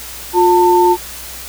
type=tone pair together; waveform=sine; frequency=355.2 / 895.9 Hz; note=F4 / A5; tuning=+29 / +31 cents; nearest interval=octave + major third; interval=1602 cents; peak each=-10 dBFS; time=0.33-0.97 s; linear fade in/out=50 ms; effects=added 60 Hz sine -38 dBFS peak until 1.48 s + white hiss -30 dBFS RMS until 1.48 s